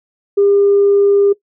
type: tone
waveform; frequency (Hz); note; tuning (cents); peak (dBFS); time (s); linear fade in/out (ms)
sine; 401.8; G4; +43; -7; 0.37-1.33; 10
effects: noise-tail reverb RT60 0.1 s tail -19 dB re dry + tanh soft clip ceiling -3 dBFS